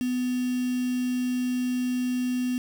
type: tone with quantisation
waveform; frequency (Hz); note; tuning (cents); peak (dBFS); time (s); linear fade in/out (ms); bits
sine; 250; B3; +21; -24; 0.01-2.58; 0; 6
effects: none